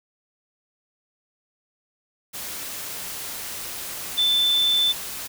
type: tone in noise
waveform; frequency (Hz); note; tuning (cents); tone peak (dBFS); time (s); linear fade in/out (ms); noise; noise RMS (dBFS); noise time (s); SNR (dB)
sine; 3528; A7; +4; -17; 4.17-4.93; 20; white; -33; 2.33-5.28; +13
effects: none